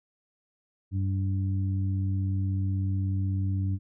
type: harmonic tone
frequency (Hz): 96.3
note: G2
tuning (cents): -30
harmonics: 1 / 2 / 3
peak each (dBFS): -25 / -36 / -38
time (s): 0.91-3.79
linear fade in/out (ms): 50
effects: none